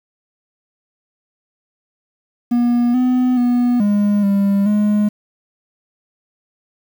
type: tone with pitch steps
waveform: triangle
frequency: 240.5 / 251.9 / 244 / 205.5 / 199.1 / 208.9 Hz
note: B3 / B3 / B3 / G#3 / G3 / G#3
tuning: -46 / +34 / -21 / -18 / +27 / +10 cents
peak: -10 dBFS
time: 2.51-5.09 s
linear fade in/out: 10 ms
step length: 430 ms
effects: 7-bit